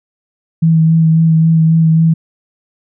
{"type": "tone with vibrato", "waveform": "sine", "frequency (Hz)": 161.8, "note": "E3", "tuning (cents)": -32, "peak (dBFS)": -6, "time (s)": [0.62, 2.14], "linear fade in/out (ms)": 10, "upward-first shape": "sine", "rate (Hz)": 3.7, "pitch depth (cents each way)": 18, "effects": []}